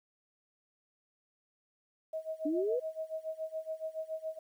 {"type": "tone with tremolo", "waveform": "sine", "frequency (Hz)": 636, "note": "D#5", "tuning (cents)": 38, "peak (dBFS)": -33, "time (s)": [2.13, 4.39], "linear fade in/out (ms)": 5, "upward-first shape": "sine", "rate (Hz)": 7.1, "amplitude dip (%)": 90}
{"type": "exponential sweep", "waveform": "sine", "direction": "up", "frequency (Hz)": [287.1, 519], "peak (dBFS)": -29, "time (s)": [2.45, 2.8], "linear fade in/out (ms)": 10}
{"effects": ["11-bit"]}